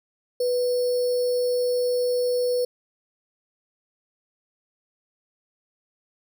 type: tone with sample-and-hold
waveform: sine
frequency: 493.9 Hz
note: B4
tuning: in tune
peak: -20 dBFS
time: 0.4-2.65 s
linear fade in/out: 5 ms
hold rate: 4900 Hz
effects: none